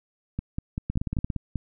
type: two click trains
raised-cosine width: 5 ms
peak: -15 / -16 dBFS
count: 8 / 7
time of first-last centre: 0.9-1.302 / 0.39-1.557 s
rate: 17.4 / 5.14 Hz
effects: none